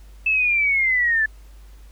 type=linear sweep; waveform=sine; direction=down; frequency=2637 to 1726 Hz; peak=-16 dBFS; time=0.26-1.26 s; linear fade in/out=5 ms; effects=added 50 Hz sine -41 dBFS peak until 1.91 s + pink hiss -56 dBFS RMS until 1.91 s